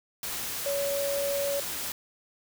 sine tone in noise, 563 Hz, C#5, 27 cents sharp, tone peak -27 dBFS, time 0.66-1.6 s, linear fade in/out 2 ms, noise white, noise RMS -34 dBFS, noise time 0.23-1.92 s, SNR +4 dB, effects none

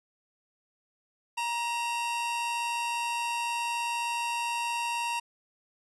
45% pulse tone pair together, 943.4 / 2711 Hz, A#5 / E7, +20 / +48 cents, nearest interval octave + tritone, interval 1828 cents, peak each -30 / -35 dBFS, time 1.37-5.2 s, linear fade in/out 10 ms, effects resampled to 24000 Hz

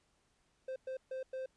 triangle tone bursts at uneven times, 522 Hz, C5, 4 cents flat, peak -36 dBFS, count 4, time 0.68-0.76 / 0.87-0.97 / 1.11-1.23 / 1.33-1.46 s, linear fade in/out 5 ms, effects pink hiss -75 dBFS RMS until 1.56 s + resampled to 22050 Hz

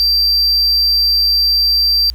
triangle tone, 4699 Hz, D8, in tune, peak -9 dBFS, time 0-2.1 s, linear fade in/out 0 ms, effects added 60 Hz sine -26 dBFS peak until 2.14 s + pink hiss -52 dBFS RMS until 2.14 s

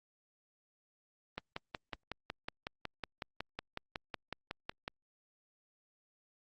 click train, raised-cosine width 0.3 ms, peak -22 dBFS, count 20, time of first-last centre 1.38-4.879 s, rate 5.43 Hz, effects Opus 32 kbps

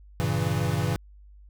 square chord, G diminished seventh, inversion none, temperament equal, 98 / 116.54 / 138.59 / 164.81 Hz, G2 / Bb2 / Db3 / Fb3, 0 / 0 / 0 / 0 cents, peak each -30 dBFS, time 0.2-0.96 s, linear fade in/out 0 ms, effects added 50 Hz sine -47 dBFS peak until 1.49 s

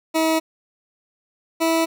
20% pulse tone pair in turn, 320.7 / 327.1 Hz, E4 / E4, -48 / -13 cents, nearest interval unison, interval 35 cents, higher second, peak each -12 / -12 dBFS, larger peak neither, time 0.14-0.4 / 1.6-1.86 s, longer neither, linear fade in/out 20 ms, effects none

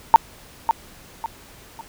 sine tone with echo, 908 Hz, A#5, 46 cents flat, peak -4 dBFS, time 0.14-0.16 s, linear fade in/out 0 ms, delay 550 ms, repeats 3, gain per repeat -9 dB, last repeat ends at 1.81 s, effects pink hiss -46 dBFS RMS until 1.88 s

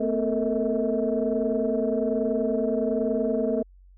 sine tone cluster, 224.2 / 254.4 / 440.7 / 461.9 / 639 Hz, A3 / C4 / A4 / A#4 / D#5, +33 / -48 / +3 / -16 / +46 cents, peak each -28 dBFS, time 0-3.63 s, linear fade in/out 10 ms, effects tanh soft clip ceiling -13 dBFS + added 46 Hz sine -49 dBFS peak until 3.97 s

